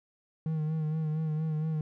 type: tone with vibrato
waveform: triangle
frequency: 156.3 Hz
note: D#3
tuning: 8 cents sharp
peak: -26 dBFS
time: 0.46-1.81 s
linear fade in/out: 2 ms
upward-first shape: sine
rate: 4.3 Hz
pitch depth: 39 cents each way
effects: none